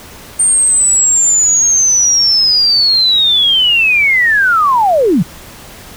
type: linear sweep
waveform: sine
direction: down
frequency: 8790 to 138.59 Hz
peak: -7 dBFS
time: 0.39-5.23 s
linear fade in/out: 10 ms
effects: pink hiss -34 dBFS RMS until 5.96 s